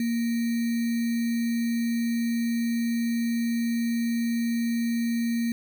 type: tone with sample-and-hold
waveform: sine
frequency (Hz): 233.1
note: A#3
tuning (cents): 0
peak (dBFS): -23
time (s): 0-5.52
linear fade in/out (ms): 2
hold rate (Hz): 2100
effects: none